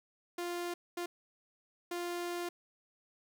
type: tone bursts at uneven times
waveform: sawtooth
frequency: 349.2 Hz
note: F4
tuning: in tune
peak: -32 dBFS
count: 3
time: 0.38-0.74 / 0.97-1.06 / 1.91-2.49 s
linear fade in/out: 5 ms
effects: 12-bit